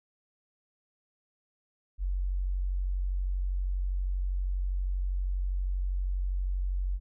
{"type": "tone", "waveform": "sine", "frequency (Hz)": 46.25, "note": "F#1", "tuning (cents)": 0, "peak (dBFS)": -27, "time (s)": [1.98, 7], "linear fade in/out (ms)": 50, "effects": []}